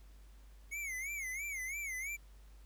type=tone with vibrato; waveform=square; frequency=2174 Hz; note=C#7; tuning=34 cents flat; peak=-39 dBFS; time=0.71-2.17 s; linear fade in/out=20 ms; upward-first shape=sine; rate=3 Hz; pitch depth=140 cents each way; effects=added 50 Hz sine -54 dBFS peak until 2.65 s + pink hiss -68 dBFS RMS until 2.65 s